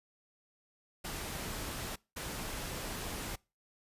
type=noise bursts at uneven times; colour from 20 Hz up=pink; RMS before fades=-40 dBFS; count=2; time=1.04-1.96 / 2.16-3.36 s; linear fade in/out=10 ms; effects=noise-tail reverb RT60 0.3 s tail -25 dB re dry + resampled to 32000 Hz